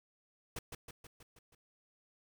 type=noise with echo; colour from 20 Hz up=pink; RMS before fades=-41 dBFS; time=0.56-0.59 s; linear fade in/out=5 ms; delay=160 ms; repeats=6; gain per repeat=-4 dB; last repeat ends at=1.55 s; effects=none